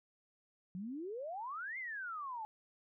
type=exponential two-way sweep; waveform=sine; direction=up then down; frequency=174.2 to 2145 to 843 Hz; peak=-40 dBFS; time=0.75-2.45 s; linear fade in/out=0 ms; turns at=1.78 s; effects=none